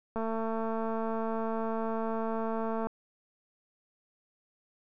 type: click train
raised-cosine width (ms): 1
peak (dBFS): -21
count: 608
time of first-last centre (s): 0.16-2.87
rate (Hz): 224
effects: none